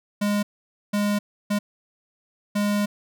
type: tone bursts at uneven times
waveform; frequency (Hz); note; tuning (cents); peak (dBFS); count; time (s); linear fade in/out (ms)
square; 205.7; G#3; -16; -21; 4; 0.21-0.43 / 0.93-1.19 / 1.5-1.59 / 2.55-2.86; 10
effects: none